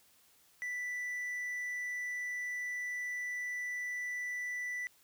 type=tone; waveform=triangle; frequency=1975.5 Hz; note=B6; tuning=in tune; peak=-34 dBFS; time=0.62-4.87 s; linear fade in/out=0 ms; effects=white hiss -66 dBFS RMS until 5.03 s